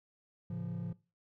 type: chord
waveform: triangle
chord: A augmented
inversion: none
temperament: just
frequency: 110 / 137.5 / 171.88 Hz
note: A2 / C#3 / E#3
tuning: 0 / -14 / -27 cents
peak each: -39 / -40 / -36 dBFS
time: 0.5-0.93 s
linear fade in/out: 5 ms
effects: noise-tail reverb RT60 0.3 s tail -20 dB re dry + tanh soft clip ceiling -29 dBFS